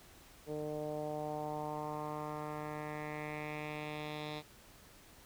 10% pulse tone with low-pass filter sweep, 151 Hz, D3, 48 cents sharp, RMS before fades -41 dBFS, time 0.46-4.43 s, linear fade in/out 50 ms, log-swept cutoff 480 to 3900 Hz, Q 2.7, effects pink hiss -59 dBFS RMS until 5.25 s

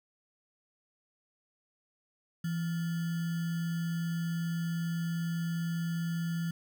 sine tone with sample-and-hold, 167.4 Hz, E3, 27 cents sharp, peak -30 dBFS, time 2.44-6.51 s, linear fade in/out 5 ms, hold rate 1575 Hz, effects none

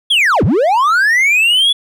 triangle linear two-way sweep, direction down then up, 3448 to 71.5 to 3448 Hz, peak -7 dBFS, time 0.1-1.73 s, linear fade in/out 10 ms, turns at 0.44 s, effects none

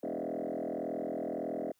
sine tone with frequency modulation, 455.2 Hz, A#4, 41 cents flat, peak -32 dBFS, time 0.03-1.72 s, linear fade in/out 5 ms, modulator 41.7 Hz, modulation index 5.5, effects tanh soft clip ceiling -30 dBFS + white hiss -74 dBFS RMS until 1.79 s

